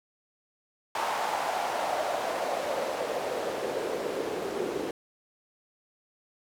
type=noise with band-pass filter sweep; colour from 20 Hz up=white; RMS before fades=-31 dBFS; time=0.95-4.91 s; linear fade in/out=2 ms; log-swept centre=850 to 370 Hz; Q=3.1; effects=none